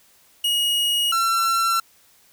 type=tone pair in turn; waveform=45% pulse; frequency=2887 / 1351.5 Hz; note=F#7 / E6; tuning=-43 / +43 cents; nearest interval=octave + minor second; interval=1314 cents; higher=first; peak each=-18 dBFS; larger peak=neither; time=0.44-1.12 / 1.12-1.8 s; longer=neither; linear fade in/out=5 ms; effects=white hiss -56 dBFS RMS until 2.32 s

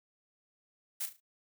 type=noise with echo; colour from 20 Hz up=blue; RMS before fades=-35 dBFS; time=1-1.06 s; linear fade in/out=10 ms; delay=36 ms; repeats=4; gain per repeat=-9 dB; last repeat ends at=1.204 s; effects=noise-tail reverb RT60 0.1 s tail -25 dB re dry

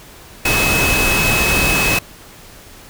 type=tone in noise; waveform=sine; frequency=2572 Hz; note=E7; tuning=43 cents flat; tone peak=-16 dBFS; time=0.45-1.99 s; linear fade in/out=5 ms; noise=pink; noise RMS=-17 dBFS; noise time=0.45-1.99 s; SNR=-2 dB; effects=pink hiss -40 dBFS RMS until 2.89 s

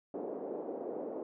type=band-pass noise; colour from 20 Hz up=white; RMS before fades=-40 dBFS; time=0.14-1.23 s; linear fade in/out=2 ms; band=290 to 540 Hz; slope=24 dB/octave; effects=none

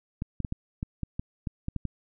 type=clicks; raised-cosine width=5 ms; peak=-18 dBFS; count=11; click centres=0.221 / 0.403 / 0.448 / 0.524 / 0.829 / 1.033 / 1.195 / 1.472 / 1.684 / 1.763 / 1.853 s; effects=none

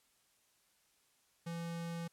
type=tone; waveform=square; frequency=168.5 Hz; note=E3; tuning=38 cents sharp; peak=-40 dBFS; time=1.46-2.08 s; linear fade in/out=10 ms; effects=white hiss -73 dBFS RMS until 2.12 s + low-pass 12000 Hz 12 dB/octave

